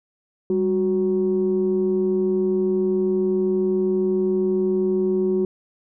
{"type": "tone pair together", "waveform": "sine", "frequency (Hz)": [197.42, 370], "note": ["G3", "F#4"], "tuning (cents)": [13, 0], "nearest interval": "major seventh", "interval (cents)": 1087, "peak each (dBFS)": [-22, -18], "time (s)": [0.5, 5.45], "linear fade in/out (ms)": 2, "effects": ["tanh soft clip ceiling -12 dBFS"]}